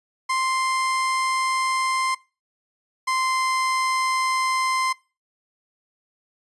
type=tone pair in turn; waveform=30% pulse; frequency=1046.5 / 1041.6 Hz; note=C6 / C6; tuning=0 / -8 cents; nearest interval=unison; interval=8 cents; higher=first; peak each=-18 dBFS; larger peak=neither; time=0.29-2.15 / 3.07-4.93 s; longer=neither; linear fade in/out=10 ms; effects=noise-tail reverb RT60 0.3 s tail -21 dB re dry + resampled to 24000 Hz